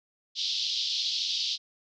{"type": "band-pass noise", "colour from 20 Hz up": "pink", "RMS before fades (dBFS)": -30, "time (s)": [0.35, 1.58], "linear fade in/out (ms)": 50, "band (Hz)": [3200, 5200], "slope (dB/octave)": 48, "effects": []}